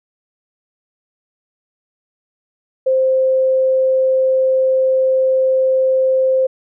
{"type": "tone", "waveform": "sine", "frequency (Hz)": 523.3, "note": "C5", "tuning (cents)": 0, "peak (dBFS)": -11, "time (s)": [2.86, 6.47], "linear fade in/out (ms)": 10, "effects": []}